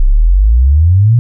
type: exponential sweep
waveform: sine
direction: up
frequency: 30.87 to 123.47 Hz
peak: -4 dBFS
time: 0-1.19 s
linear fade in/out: 0 ms
effects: none